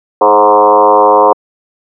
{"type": "tone with frequency modulation", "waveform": "sine", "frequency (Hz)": 729, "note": "F#5", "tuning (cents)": -26, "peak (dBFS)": -3, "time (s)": [0.21, 1.33], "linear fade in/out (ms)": 5, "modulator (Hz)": 102, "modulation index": 3.4, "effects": ["high-pass 300 Hz 12 dB/octave"]}